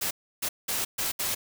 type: noise bursts at uneven times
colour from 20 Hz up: white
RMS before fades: -29 dBFS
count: 5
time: 0.01-0.11 / 0.42-0.49 / 0.68-0.85 / 0.98-1.12 / 1.19-1.35 s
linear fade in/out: 10 ms
effects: none